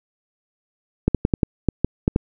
clicks, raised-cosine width 3 ms, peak -3 dBFS, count 9, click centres 1.08 / 1.147 / 1.251 / 1.338 / 1.432 / 1.687 / 1.846 / 2.079 / 2.161 s, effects none

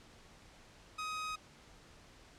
sawtooth tone, 1258 Hz, D#6, 19 cents sharp, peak -34 dBFS, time 0.98-1.36 s, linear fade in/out 10 ms, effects pink hiss -59 dBFS RMS until 2.38 s + low-pass 7000 Hz 12 dB/octave

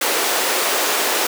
pink high-pass noise, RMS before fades -19 dBFS, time 0.01-1.27 s, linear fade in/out 5 ms, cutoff 370 Hz, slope 24 dB/octave, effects none

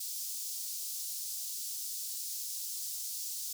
pink high-pass noise, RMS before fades -39 dBFS, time 0-3.53 s, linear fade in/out 5 ms, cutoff 5000 Hz, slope 24 dB/octave, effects none

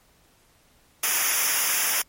white noise with comb filter, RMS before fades -23 dBFS, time 1.03-2.02 s, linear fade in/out 5 ms, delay 0.24 ms, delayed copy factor -0.95, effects pink hiss -60 dBFS RMS until 2.08 s + MP3 64 kbps

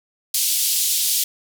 white band-pass noise, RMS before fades -20 dBFS, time 0.34-1.24 s, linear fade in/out 5 ms, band 3200 to 15000 Hz, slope 24 dB/octave, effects none

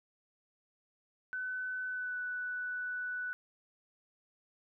sine tone with pitch glide, 1508 to 1486.4 Hz, F#6 to F#6, +32 to +7 cents, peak -35 dBFS, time 1.33-3.33 s, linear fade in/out 0 ms, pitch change -25 cents, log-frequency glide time 1.87-2.18 s, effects none

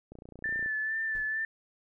click train, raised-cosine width 2 ms, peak -33 dBFS, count 17, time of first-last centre 0.12-0.661 s, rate 29.6 Hz
sine tone with vibrato, 1760 Hz, A6, in tune, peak -29 dBFS, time 0.44-1.45 s, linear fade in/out 2 ms, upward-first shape sine, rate 2.2 Hz, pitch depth 29 cents each way
brown noise with exponential decay, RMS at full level -42 dBFS, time 1.15-1.37 s, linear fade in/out 2 ms, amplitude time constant 46 ms
effects none

